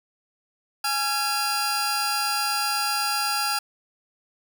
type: tone cluster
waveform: sawtooth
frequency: 832 / 1368 / 4816 Hz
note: G#5 / F6 / D8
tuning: +3 / -36 / +43 cents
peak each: -24 dBFS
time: 0.84-3.59 s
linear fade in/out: 5 ms
effects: none